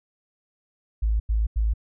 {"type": "tone bursts", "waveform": "sine", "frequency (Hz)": 54.3, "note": "A1", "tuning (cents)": -22, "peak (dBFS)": -19, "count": 3, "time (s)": [1.02, 1.738], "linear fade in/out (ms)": 10, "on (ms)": 180, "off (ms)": 89, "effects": []}